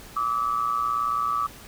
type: tone pair together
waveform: sine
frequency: 1158.4 / 1277 Hz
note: D6 / D#6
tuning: -24 / +45 cents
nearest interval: major second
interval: 169 cents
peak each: -24 / -27 dBFS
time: 0.16-1.47 s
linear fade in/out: 10 ms
effects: pink hiss -45 dBFS RMS until 1.67 s